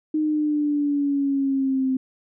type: exponential sweep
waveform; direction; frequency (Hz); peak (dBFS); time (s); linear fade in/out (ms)
sine; down; 309.7 to 260; -19; 0.14-1.97; 5
effects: none